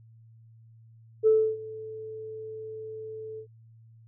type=tone with ADSR envelope; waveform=sine; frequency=437.7 Hz; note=A4; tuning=9 cents flat; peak=-15 dBFS; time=1.23-3.47 s; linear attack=37 ms; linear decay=300 ms; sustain=-21 dB; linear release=84 ms; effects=tanh soft clip ceiling -11 dBFS + added 113 Hz sine -51 dBFS peak until 4.07 s